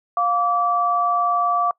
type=tone pair together; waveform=sine; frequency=704.4 / 1157 Hz; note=F5 / D6; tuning=+15 / -26 cents; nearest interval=major sixth; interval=859 cents; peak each=-21 / -18 dBFS; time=0.17-1.71 s; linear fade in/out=2 ms; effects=noise-tail reverb RT60 0.1 s tail -24 dB re dry